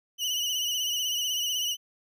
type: tone with vibrato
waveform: 30% pulse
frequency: 2955 Hz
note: F#7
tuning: 3 cents flat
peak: -24 dBFS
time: 0.18-1.77 s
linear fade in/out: 50 ms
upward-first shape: sine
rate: 16 Hz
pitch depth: 58 cents each way
effects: none